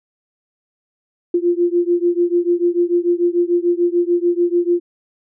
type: beating tone pair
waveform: sine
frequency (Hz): 345.7 / 352.5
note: F4 / F4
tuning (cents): -18 / +16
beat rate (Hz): 6.8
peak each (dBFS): -16 / -17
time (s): 1.34-4.8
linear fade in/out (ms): 5
effects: none